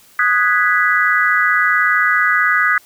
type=chord; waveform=sine; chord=G# minor seventh; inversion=second; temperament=equal; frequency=1244.5 / 1480 / 1661.2 / 1975.5 Hz; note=D#6 / F#6 / G#6 / B6; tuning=0 / 0 / 0 / 0 cents; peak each=-17 dBFS; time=0.19-2.78 s; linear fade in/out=2 ms; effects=white hiss -48 dBFS RMS until 2.85 s